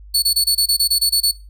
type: tone bursts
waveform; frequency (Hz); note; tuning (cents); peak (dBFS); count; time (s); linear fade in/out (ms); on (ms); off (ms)
sawtooth; 4435; C#8; 0; -10; 11; 0.14-1.315; 10; 85; 24
effects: noise-tail reverb RT60 0.3 s tail -21 dB re dry + added 50 Hz sine -37 dBFS peak until 1.49 s